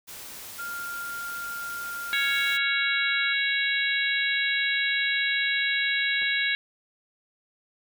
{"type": "noise", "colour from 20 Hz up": "white", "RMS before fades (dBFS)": -41, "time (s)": [0.07, 2.58], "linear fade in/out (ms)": 20}
{"type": "tone", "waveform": "sine", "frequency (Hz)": 1396.9, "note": "F6", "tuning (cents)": 0, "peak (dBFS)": -32, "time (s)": [0.58, 3.34], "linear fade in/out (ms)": 20}
{"type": "harmonic tone", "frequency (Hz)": 554.4, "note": "C#5", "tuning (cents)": 0, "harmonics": [3, 4, 5, 6, 7], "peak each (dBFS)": [-27, -27, -33, -34, -30], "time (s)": [2.13, 6.55], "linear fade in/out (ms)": 0}
{"type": "clicks", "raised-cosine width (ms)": 1, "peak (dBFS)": -34, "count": 2, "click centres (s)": [6.218, 6.23]}
{"effects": []}